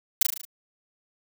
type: noise with echo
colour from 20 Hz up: blue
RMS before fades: -17 dBFS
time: 0.21-0.23 s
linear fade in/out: 5 ms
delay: 37 ms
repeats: 6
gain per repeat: -4 dB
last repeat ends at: 0.452 s
effects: none